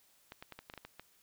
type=clicks; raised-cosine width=0.3 ms; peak=-30 dBFS; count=9; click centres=0.321 / 0.425 / 0.523 / 0.59 / 0.699 / 0.738 / 0.777 / 0.85 / 0.996 s; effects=white hiss -68 dBFS RMS until 1.22 s